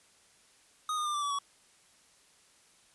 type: tone with pitch steps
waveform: square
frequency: 1245 / 1220.1 / 1195.7 / 1171.7 / 1148.3 / 1125.3 Hz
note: D#6 / D#6 / D6 / D6 / D6 / C#6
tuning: +1 / -34 / +31 / -4 / -39 / +26 cents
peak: -31 dBFS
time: 0.89-1.388 s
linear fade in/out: 2 ms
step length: 83 ms
effects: white hiss -63 dBFS RMS until 2.94 s + resampled to 24000 Hz